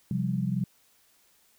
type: chord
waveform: sine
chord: C suspended fourth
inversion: none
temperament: equal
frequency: 130.81 / 174.61 / 196 Hz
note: C3 / F3 / G3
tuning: 0 / 0 / 0 cents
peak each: -30 dBFS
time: 0.11-0.64 s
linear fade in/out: 2 ms
effects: white hiss -64 dBFS RMS until 1.58 s